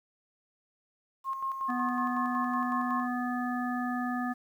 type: tone with tremolo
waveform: sine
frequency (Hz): 1072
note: C6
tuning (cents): +42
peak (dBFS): -29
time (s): 1.24-3.08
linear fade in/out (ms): 50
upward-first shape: square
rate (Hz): 5.4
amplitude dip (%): 50
type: harmonic tone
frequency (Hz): 246.9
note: B3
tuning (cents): 0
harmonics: 1 / 3 / 5 / 7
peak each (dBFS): -31 / -36 / -38 / -39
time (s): 1.68-4.34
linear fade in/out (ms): 20
effects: 10-bit